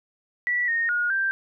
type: tone with pitch steps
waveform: sine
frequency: 1953 / 1849 / 1439 / 1575 Hz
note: B6 / A#6 / F#6 / G6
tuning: -20 / -15 / -49 / +8 cents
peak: -21 dBFS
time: 0.47-1.31 s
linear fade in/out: 0 ms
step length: 210 ms
effects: none